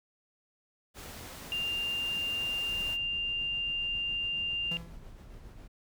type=noise; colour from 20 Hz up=pink; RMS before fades=-45 dBFS; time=0.94-2.98 s; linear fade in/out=50 ms
type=tone; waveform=sine; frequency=2794 Hz; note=F7; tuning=in tune; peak=-30 dBFS; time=1.52-4.77 s; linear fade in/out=0 ms
type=noise with tremolo; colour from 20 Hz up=brown; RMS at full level=-46 dBFS; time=2.71-5.68 s; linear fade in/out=10 ms; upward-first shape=sine; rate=7.3 Hz; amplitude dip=35%
type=tone with exponential decay; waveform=45% pulse; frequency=168.2 Hz; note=E3; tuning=35 cents sharp; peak=-36 dBFS; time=4.71-5.1 s; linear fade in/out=5 ms; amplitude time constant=83 ms
effects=none